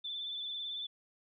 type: tone with vibrato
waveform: sine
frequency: 3513 Hz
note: A7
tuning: 3 cents flat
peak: -37 dBFS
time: 0.04-0.87 s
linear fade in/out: 10 ms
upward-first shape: sine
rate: 18 Hz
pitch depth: 32 cents each way
effects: none